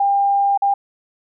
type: tone with dropouts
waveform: sine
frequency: 799 Hz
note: G5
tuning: 33 cents sharp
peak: -13 dBFS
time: 0-0.74 s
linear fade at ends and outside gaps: 5 ms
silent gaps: 0.576-0.62 s
effects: none